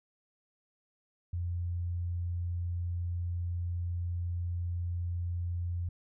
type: tone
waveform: sine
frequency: 87.2 Hz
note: F2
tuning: 2 cents flat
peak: -31 dBFS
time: 1.33-5.89 s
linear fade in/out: 5 ms
effects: none